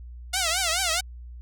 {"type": "tone with vibrato", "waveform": "5% pulse", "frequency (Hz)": 704, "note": "F5", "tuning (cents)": 14, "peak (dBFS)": -11, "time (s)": [0.33, 1.01], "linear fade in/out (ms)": 10, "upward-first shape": "triangle", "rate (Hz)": 4.7, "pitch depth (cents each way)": 200, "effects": ["added 60 Hz sine -38 dBFS peak until 1.41 s"]}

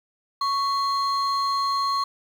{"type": "tone pair together", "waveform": "sine", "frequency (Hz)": [1108.7, 4210], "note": ["C#6", "C8"], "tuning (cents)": [0, 10], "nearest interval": "octave + major seventh", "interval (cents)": 2310, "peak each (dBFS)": [-20, -27], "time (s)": [0.41, 2.04], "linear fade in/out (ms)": 5, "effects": ["tanh soft clip ceiling -18 dBFS", "8-bit"]}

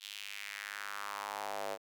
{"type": "tone with high-pass filter sweep", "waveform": "square", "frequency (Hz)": 50.8, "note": "G#1", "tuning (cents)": -38, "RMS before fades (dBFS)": -42, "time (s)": [0, 1.78], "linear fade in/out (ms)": 50, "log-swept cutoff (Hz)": [3400, 560], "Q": 2.7, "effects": []}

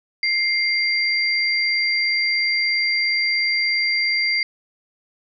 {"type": "tone pair together", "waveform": "sine", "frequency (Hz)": [2107, 4730], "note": ["C7", "D8"], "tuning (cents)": [12, 12], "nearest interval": "octave + major second", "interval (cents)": 1400, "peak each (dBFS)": [-19, -22], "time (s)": [0.23, 4.43], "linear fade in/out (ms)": 2, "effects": []}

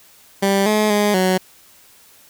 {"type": "tone with pitch steps", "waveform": "15% pulse", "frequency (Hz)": [196.7, 213.1, 207.1, 185.8], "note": ["G3", "G#3", "G#3", "F#3"], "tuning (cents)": [6, 45, -5, 7], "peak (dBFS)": -8, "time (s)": [0.42, 1.38], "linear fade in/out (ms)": 10, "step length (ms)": 240, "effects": ["white hiss -49 dBFS RMS until 2.29 s"]}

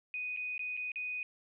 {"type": "tone with dropouts", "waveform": "sine", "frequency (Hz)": 2489, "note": "D#7", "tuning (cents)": 0, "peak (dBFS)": -35, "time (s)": [0.14, 1.23], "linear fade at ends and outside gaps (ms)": 1, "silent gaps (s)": [[0.364, 0.372], [0.579, 0.593], [0.768, 0.774], [0.918, 0.958]], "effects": []}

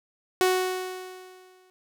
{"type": "tone with exponential decay", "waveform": "sawtooth", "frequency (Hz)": 370, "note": "F#4", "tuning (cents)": 0, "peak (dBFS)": -14, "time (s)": [0.41, 1.7], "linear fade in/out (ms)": 0, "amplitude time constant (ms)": 280, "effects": []}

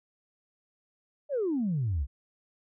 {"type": "exponential sweep", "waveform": "sine", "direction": "down", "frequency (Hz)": [612, 60.9], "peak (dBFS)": -25, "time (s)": [1.29, 2.07], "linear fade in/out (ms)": 50, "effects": ["tanh soft clip ceiling -22 dBFS"]}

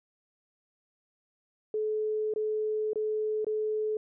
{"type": "tone with dropouts", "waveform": "sine", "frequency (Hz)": 430, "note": "A4", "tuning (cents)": -40, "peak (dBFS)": -27, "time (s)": [1.74, 3.97], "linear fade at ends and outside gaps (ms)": 2, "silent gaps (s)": [[2.338, 2.36], [2.933, 2.957], [3.446, 3.467]], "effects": []}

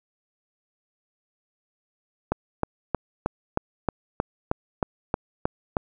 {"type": "click train", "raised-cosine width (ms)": 1, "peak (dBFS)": -8, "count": 12, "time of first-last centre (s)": [2.32, 5.768], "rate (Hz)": 3.19, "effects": []}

